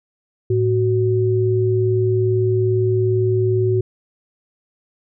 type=tone pair together; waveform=sine; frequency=110 / 372.4 Hz; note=A2 / F#4; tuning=0 / +11 cents; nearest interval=octave + major sixth; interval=2111 cents; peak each=-17 dBFS; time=0.5-3.81 s; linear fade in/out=5 ms; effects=none